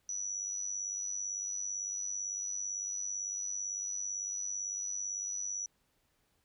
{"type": "tone with amplitude modulation", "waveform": "sine", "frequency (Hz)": 5900, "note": "F#8", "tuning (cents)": -6, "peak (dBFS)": -32, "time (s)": [0.09, 5.66], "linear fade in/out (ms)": 2, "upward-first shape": "sine", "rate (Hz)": 97.9, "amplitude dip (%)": 65, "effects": ["pink hiss -75 dBFS RMS until 6.44 s"]}